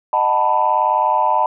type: chord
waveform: sine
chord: B dominant seventh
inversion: first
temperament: just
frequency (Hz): 617.4 / 740.8 / 889 / 987.8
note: D#5 / F#5 / A5 / B5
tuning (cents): -14 / +2 / +18 / 0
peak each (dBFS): -21 / -21 / -16 / -17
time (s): 0.13-1.46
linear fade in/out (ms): 2
effects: tanh soft clip ceiling -4 dBFS